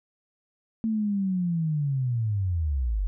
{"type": "linear sweep", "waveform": "sine", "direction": "down", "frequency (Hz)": [225.9, 43.65], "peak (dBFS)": -23, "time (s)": [0.84, 3.07], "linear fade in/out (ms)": 0, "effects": []}